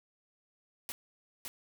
white noise with echo, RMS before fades -40 dBFS, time 0.89-0.92 s, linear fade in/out 0 ms, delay 560 ms, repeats 1, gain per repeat -2 dB, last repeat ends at 1.48 s, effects none

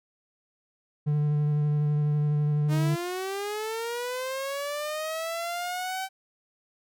triangle tone with vibrato, 148.5 Hz, D3, 20 cents sharp, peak -20 dBFS, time 1.06-2.96 s, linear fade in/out 20 ms, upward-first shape triangle, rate 12 Hz, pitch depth 16 cents each way
sawtooth linear sweep, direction up, 303.5 to 770 Hz, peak -26 dBFS, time 2.68-6.09 s, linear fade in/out 50 ms
effects none

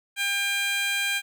15% pulse tone with high-pass filter, 800 Hz, G5, 35 cents sharp, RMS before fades -26 dBFS, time 0.16-1.22 s, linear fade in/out 50 ms, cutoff 1900 Hz, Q 1.2, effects none

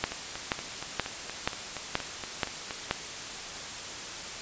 two click trains, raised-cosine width 0.3 ms, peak -19 / -9 dBFS, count 12 / 7, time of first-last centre 0.12-2.708 / 0.04-2.911 s, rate 4.25 / 2.09 Hz, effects white hiss -38 dBFS RMS until 4.41 s + resampled to 16000 Hz

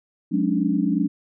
sine tone cluster, 181.1 / 209.7 / 275 / 297.7 Hz, F#3 / G#3 / C#4 / D4, -37 / +17 / -14 / +24 cents, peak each -24 dBFS, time 0.31-1.08 s, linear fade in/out 20 ms, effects none

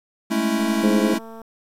square chord, A major seventh, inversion third, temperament equal, 207.7 / 220 / 277.2 / 329.6 Hz, G#3 / A3 / C#4 / E4, 0 / 0 / 0 / 0 cents, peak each -28 / -23 / -28 / -25 dBFS, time 0.3-1.19 s, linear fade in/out 20 ms
click train, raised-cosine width 1 ms, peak -27 dBFS, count 187, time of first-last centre 0.59-1.417 s, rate 225 Hz
harmonic tone, 104.7 Hz, G#2, 15 cents sharp, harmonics 2 / 3 / 4 / 5, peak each -22 / -24 / -25 / -26 dBFS, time 0.83-1.14 s, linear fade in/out 5 ms
effects resampled to 32000 Hz + 8-bit

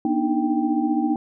sine tone cluster, 241.7 / 295 / 310 / 785 Hz, B3 / D4 / D#4 / G5, -37 / +8 / -6 / +2 cents, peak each -24 / -25 / -22 / -28 dBFS, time 0.05-1.16 s, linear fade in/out 2 ms, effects none

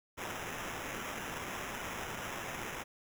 white noise with sample-and-hold, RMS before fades -41 dBFS, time 0.17-2.84 s, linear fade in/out 20 ms, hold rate 4410 Hz, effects none

